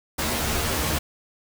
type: noise with comb filter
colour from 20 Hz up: pink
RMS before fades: -25 dBFS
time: 0.18-0.99 s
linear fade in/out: 10 ms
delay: 13 ms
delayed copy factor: +1
effects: none